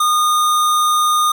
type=tone; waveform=square; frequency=1224 Hz; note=D#6; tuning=29 cents flat; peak=-13 dBFS; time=0-1.32 s; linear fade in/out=5 ms; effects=none